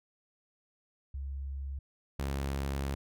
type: tone pair in turn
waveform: sine / sawtooth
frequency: 68.5 / 68.76 Hz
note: C#2 / C#2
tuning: -20 / -13 cents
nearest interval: unison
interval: 7 cents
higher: second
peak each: -35 / -28 dBFS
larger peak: second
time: 1.14-1.79 / 2.19-2.95 s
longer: second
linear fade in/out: 5 ms
effects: none